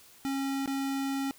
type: tone with dropouts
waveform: square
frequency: 272.8 Hz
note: C#4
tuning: 28 cents flat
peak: -30 dBFS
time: 0.25-1.31 s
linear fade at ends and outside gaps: 0 ms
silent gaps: 0.659-0.676 s
effects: white hiss -56 dBFS RMS until 1.38 s